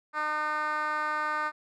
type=tone with band-pass filter; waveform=10% pulse; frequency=303.8 Hz; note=D#4; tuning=41 cents flat; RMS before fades=-30 dBFS; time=0.13-1.52 s; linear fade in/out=50 ms; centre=1300 Hz; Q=2.3; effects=none